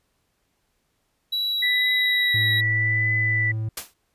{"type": "tone with pitch glide", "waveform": "triangle", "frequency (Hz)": [3916, 3844], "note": ["B7", "B7"], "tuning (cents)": [-15, -48], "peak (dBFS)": -21, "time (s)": [1.32, 2.61], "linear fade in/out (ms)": 10, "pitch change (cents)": -33, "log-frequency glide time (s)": [1.49, 1.76]}
{"type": "tone with vibrato", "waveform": "sine", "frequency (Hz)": 1975.5, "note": "B6", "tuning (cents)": 0, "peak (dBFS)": -20, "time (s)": [1.62, 3.52], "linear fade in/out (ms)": 10, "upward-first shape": "triangle", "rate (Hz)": 0.82, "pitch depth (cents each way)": 29}
{"type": "tone", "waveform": "triangle", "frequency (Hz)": 110, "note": "A2", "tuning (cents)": 0, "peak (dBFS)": -22, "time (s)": [2.34, 3.69], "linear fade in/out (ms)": 5}
{"type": "noise with exponential decay", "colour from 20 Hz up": "white", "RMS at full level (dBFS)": -26, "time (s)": [3.77, 3.94], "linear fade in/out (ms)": 5, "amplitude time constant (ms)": 36}
{"effects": ["pink hiss -71 dBFS RMS until 4.14 s", "resampled to 32000 Hz"]}